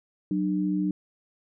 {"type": "tone pair together", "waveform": "sine", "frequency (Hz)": [186.73, 300.9], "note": ["F#3", "D4"], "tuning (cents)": [16, 42], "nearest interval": "minor sixth", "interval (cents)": 826, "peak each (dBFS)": -26, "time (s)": [0.31, 0.91], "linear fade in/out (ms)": 2, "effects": []}